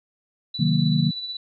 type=tone with tremolo; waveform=sine; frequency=3961 Hz; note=B7; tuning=4 cents sharp; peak=-27 dBFS; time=0.54-1.37 s; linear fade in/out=5 ms; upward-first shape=sine; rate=16 Hz; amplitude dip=45%
type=chord; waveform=sine; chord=C half-diminished seventh; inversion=none; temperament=equal; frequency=130.81 / 155.56 / 185 / 233.1 Hz; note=C3 / Eb3 / Gb3 / Bb3; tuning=0 / 0 / 0 / 0 cents; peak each=-26 / -20 / -24 / -24 dBFS; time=0.59-1.11 s; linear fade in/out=10 ms
effects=none